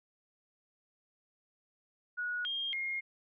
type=tone with pitch steps; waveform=sine; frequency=1458 / 3219 / 2138 Hz; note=F#6 / G7 / C7; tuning=-26 / +45 / +37 cents; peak=-33 dBFS; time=2.17-3.01 s; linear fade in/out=20 ms; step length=280 ms; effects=none